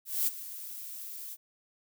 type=noise with ADSR envelope; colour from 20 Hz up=violet; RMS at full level=-27 dBFS; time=0.05-1.37 s; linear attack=220 ms; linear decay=25 ms; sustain=-15 dB; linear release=37 ms; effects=none